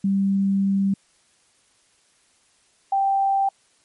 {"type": "tone pair in turn", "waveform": "sine", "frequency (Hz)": [196, 784], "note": ["G3", "G5"], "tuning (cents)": [0, 0], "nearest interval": "2 octaves", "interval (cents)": 2400, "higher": "second", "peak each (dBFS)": -17, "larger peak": "neither", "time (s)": [[0.04, 0.94], [2.92, 3.49]], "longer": "first", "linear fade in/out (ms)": 5, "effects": ["white hiss -61 dBFS RMS until 3.84 s", "MP3 48 kbps"]}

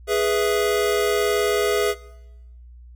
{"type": "chord", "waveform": "square", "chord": "E major", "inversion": "first", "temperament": "equal", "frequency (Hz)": [415.3, 493.9, 659.3], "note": ["G#4", "B4", "E5"], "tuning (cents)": [0, 0, 0], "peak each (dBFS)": [-21, -25, -26], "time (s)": [0.07, 1.95], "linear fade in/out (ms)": 50, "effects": ["noise-tail reverb RT60 1.0 s tail -21 dB re dry", "added 60 Hz sine -41 dBFS peak until 2.95 s"]}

